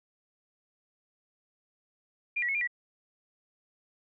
sine tone with pitch steps, 2404 / 1933 / 2188 / 2393 / 1942 Hz, D7 / B6 / C#7 / D7 / B6, +40 / -38 / -23 / +32 / -30 cents, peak -27 dBFS, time 2.36-2.675 s, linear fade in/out 10 ms, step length 63 ms, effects none

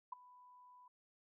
sine tone with ADSR envelope, 993 Hz, B5, 9 cents sharp, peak -38 dBFS, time 0.12-0.88 s, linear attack 7 ms, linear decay 11 ms, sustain -21 dB, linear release 4 ms, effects none

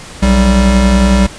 square tone pair together, 61.3 / 194.88 Hz, B1 / G3, -12 / -10 cents, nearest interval octave + minor sixth, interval 2002 cents, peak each -10 dBFS, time 0.22-1.27 s, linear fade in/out 10 ms, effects pink hiss -31 dBFS RMS until 1.38 s + resampled to 22050 Hz

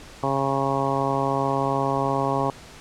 harmonic tone, 136.7 Hz, C#3, 24 cents flat, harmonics 1 / 2 / 3 / 4 / 5 / 6 / 7 / 8, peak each -29 / -29 / -29 / -29 / -29 / -29 / -29 / -29 dBFS, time 0.23-2.5 s, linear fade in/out 2 ms, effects pink hiss -44 dBFS RMS until 2.8 s + low-pass 8000 Hz 12 dB/octave

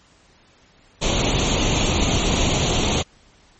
pink noise with comb filter, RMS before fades -19 dBFS, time 1.01-3.03 s, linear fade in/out 20 ms, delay 0.3 ms, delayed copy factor +0.65, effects pink hiss -54 dBFS RMS until 3.59 s + MP3 32 kbps

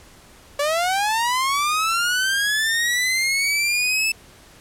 sawtooth linear sweep, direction up, 564 to 2637 Hz, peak -15 dBFS, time 0.59-4.12 s, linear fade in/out 5 ms, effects pink hiss -48 dBFS RMS until 4.6 s + low-pass 12000 Hz 12 dB/octave

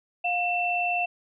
sine tone pair together, 710 / 2681 Hz, F5 / E7, +28 / +29 cents, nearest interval octave + major seventh, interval 2301 cents, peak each -26 dBFS, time 0.24-1.06 s, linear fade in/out 10 ms, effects none

